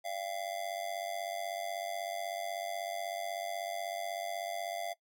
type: tone with amplitude modulation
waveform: square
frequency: 685 Hz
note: F5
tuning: 34 cents flat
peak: -33 dBFS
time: 0.04-4.94 s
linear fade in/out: 20 ms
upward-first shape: sine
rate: 96.2 Hz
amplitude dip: 85%
effects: noise-tail reverb RT60 0.1 s tail -19 dB re dry